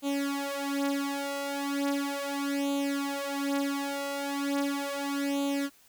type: tone with flanger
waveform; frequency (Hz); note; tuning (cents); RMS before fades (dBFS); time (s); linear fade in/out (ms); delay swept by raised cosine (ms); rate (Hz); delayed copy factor
sawtooth; 280.5; C#4; +21; -31; 0.02-5.7; 50; 0.28 to 5.08; 0.37; +0.9
effects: white hiss -60 dBFS RMS until 5.88 s